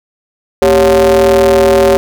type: ring-modulated tone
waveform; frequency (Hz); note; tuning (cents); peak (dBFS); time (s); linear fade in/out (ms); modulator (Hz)
square; 82.41; E2; 0; -3; 0.62-1.97; 0; 474
effects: none